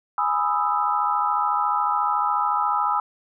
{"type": "chord", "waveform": "sine", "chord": "E major seventh", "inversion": "first", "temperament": "equal", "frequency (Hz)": [830.6, 987.8, 1244.5, 1318.5], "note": ["G#5", "B5", "D#6", "E6"], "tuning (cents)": [0, 0, 0, 0], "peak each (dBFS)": -25, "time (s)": [0.18, 3], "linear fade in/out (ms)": 2, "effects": []}